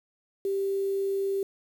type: tone with quantisation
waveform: sine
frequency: 392 Hz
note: G4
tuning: in tune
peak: -25 dBFS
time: 0.45-1.43 s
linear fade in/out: 2 ms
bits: 8
effects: none